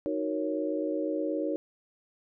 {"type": "chord", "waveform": "sine", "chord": "D# minor seventh", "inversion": "none", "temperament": "equal", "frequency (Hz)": [311.1, 370, 466.2, 554.4], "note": ["D#4", "F#4", "A#4", "C#5"], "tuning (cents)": [0, 0, 0, 0], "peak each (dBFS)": [-31, -36, -35, -33], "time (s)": [0.06, 1.56], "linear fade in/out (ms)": 0, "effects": []}